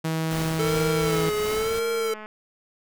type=tone with pitch glide; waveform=sawtooth; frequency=160.7 to 162.29 Hz; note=E3 to E3; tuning=-44 to -27 cents; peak=-20 dBFS; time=0.04-1.3 s; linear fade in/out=10 ms; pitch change=+17 cents; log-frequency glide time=0.69-1.1 s
type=noise with tremolo; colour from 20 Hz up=pink; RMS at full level=-33 dBFS; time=0.31-1.79 s; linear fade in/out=0 ms; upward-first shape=triangle; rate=2.7 Hz; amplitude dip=50%
type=tone with vibrato; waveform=square; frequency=440.4 Hz; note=A4; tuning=2 cents sharp; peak=-24 dBFS; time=0.59-2.14 s; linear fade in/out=5 ms; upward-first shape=sine; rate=0.97 Hz; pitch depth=79 cents each way
type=click train; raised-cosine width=0.5 ms; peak=-25 dBFS; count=217; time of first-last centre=1.25-2.259 s; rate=214 Hz
effects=none